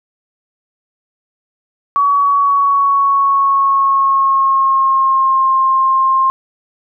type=tone with pitch glide; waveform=sine; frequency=1130 to 1060.4 Hz; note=C#6 to C6; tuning=+33 to +23 cents; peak=-9 dBFS; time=1.96-6.3 s; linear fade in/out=0 ms; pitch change=-110 cents; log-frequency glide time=2.16-5.53 s; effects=none